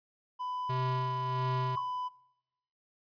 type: tone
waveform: triangle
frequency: 999 Hz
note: B5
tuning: 20 cents sharp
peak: -32 dBFS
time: 0.39-2.09 s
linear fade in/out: 20 ms
type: tone with tremolo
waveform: square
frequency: 128.9 Hz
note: C3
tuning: 26 cents flat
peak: -31 dBFS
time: 0.69-1.76 s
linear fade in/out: 10 ms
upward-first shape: sine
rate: 1.5 Hz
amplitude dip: 50%
type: tone with exponential decay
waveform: sine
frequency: 1075 Hz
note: C6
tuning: 47 cents sharp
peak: -29 dBFS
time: 1.77-1.88 s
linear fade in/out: 5 ms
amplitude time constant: 22 ms
effects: noise-tail reverb RT60 1.0 s tail -24 dB re dry + resampled to 11025 Hz